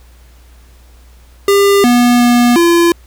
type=tone with pitch steps; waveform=square; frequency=400.1 / 242.8 / 241.5 / 341.3 Hz; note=G4 / B3 / B3 / F4; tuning=+35 / -29 / -39 / -40 cents; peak=-7 dBFS; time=1.48-2.92 s; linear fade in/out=2 ms; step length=360 ms; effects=added 60 Hz sine -39 dBFS peak until 3.06 s + pink hiss -49 dBFS RMS until 3.06 s